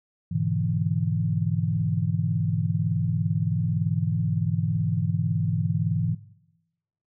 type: chord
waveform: sine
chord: E dominant seventh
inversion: first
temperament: equal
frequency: 103.83 / 123.47 / 146.83 / 164.81 Hz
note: G#2 / B2 / D3 / E3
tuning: 0 / 0 / 0 / 0 cents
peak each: -28 / -30 / -29 / -26 dBFS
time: 0.31-6.15 s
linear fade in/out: 10 ms
effects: noise-tail reverb RT60 1.0 s tail -20 dB re dry